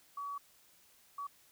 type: tone bursts at uneven times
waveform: sine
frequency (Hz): 1135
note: C#6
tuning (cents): +41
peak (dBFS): -38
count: 2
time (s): 0.17-0.38 / 1.18-1.27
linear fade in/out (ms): 5
effects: white hiss -65 dBFS RMS until 1.51 s